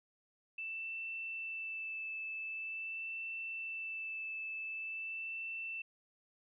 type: tone with vibrato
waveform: sine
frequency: 2649 Hz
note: E7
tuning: 8 cents sharp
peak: -39 dBFS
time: 0.58-5.82 s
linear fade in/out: 5 ms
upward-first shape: sine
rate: 0.45 Hz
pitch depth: 15 cents each way
effects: none